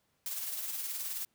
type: noise with tremolo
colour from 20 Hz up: blue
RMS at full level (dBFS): -36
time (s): 0.26-1.25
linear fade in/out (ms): 0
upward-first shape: sine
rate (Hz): 19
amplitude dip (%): 40
effects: pink hiss -75 dBFS RMS until 1.34 s + high-pass 80 Hz 12 dB/octave